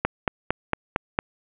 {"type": "click train", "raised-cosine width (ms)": 0.5, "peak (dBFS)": -5, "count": 6, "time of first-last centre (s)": [0.05, 1.189], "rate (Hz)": 4.39, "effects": ["resampled to 8000 Hz", "7-bit"]}